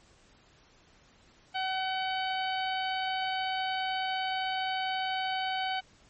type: harmonic tone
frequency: 756 Hz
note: F#5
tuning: 37 cents sharp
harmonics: 1 / 2 / 3 / 4 / 5 / 6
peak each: -31 / -37 / -40 / -37 / -44 / -44 dBFS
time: 1.54-5.81 s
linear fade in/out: 20 ms
effects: pink hiss -61 dBFS RMS until 6.09 s + MP3 32 kbps